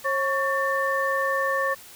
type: tone cluster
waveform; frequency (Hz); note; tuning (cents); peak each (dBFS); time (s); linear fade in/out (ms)
sine; 541 / 1118 / 1788; C#5 / C#6 / A6; -42 / +14 / +27; -26; 0.04-1.75; 20
effects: white hiss -46 dBFS RMS until 1.95 s